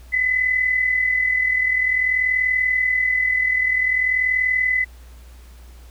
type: tone pair together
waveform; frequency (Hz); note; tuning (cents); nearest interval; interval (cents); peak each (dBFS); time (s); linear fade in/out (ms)
sine; 1975.5 / 2016; B6 / B6; 0 / +35; unison; 35; -25 / -17; 0.12-4.85; 20
effects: added 60 Hz sine -40 dBFS peak until 5.9 s + pink hiss -52 dBFS RMS until 5.9 s